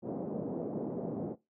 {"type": "band-pass noise", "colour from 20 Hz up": "pink", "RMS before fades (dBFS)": -37, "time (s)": [0.02, 1.36], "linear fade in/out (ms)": 50, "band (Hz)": [160, 600], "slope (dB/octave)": 24, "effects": ["noise-tail reverb RT60 0.2 s tail -18 dB re dry"]}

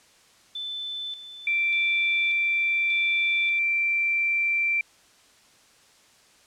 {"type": "tone with tremolo", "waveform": "sine", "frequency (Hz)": 3520, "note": "A7", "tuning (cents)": 0, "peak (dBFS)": -30, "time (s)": [0.55, 3.59], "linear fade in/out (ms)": 5, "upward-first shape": "square", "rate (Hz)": 0.85, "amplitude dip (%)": 65}
{"type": "tone", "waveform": "sine", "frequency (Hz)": 2349, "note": "D7", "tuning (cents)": 0, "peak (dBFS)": -21, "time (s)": [1.47, 4.81], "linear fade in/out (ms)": 2}
{"effects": ["white hiss -57 dBFS RMS until 6.46 s", "low-pass 8000 Hz 12 dB/octave"]}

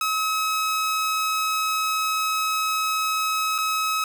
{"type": "tone with dropouts", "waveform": "sawtooth", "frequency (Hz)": 1281, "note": "E6", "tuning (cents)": -50, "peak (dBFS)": -18, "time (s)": [0.01, 4.04], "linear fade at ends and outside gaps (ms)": 2, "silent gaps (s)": [3.581, 3.585], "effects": []}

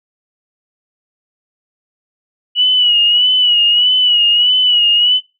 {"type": "tone with vibrato", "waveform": "sine", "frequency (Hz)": 2929, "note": "F#7", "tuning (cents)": -18, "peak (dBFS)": -8, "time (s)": [2.55, 5.21], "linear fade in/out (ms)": 50, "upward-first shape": "sine", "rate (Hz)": 1.6, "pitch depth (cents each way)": 54, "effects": ["noise-tail reverb RT60 0.3 s tail -24 dB re dry"]}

